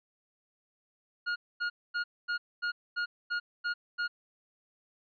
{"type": "tone bursts", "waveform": "45% pulse", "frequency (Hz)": 1430, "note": "F6", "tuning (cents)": 41, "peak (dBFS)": -29, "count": 9, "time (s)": [1.26, 4.08], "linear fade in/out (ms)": 20, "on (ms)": 100, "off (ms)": 240, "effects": ["resampled to 11025 Hz"]}